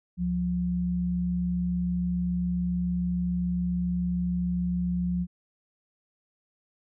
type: tone pair together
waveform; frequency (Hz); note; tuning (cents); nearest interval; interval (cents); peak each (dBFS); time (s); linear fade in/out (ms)
sine; 70.4 / 177.4; C#2 / F3; +27 / +27; octave + major third; 1600; -34 / -25; 0.17-5.27; 50
effects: none